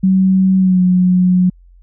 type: tone with pitch glide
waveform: sine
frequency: 189.2 to 181.91 Hz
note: F#3 to F#3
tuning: +39 to -29 cents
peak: -8 dBFS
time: 0.03-1.5 s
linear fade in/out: 10 ms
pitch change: -68 cents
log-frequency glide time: 0.58-0.81 s
effects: added 44 Hz sine -41 dBFS peak until 1.82 s